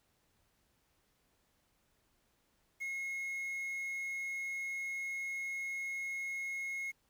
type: tone with quantisation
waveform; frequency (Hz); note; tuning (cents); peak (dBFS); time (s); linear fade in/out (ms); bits
triangle; 2164; C#7; -42; -35; 2.8-6.92; 20; 10
effects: pink hiss -75 dBFS RMS until 7.09 s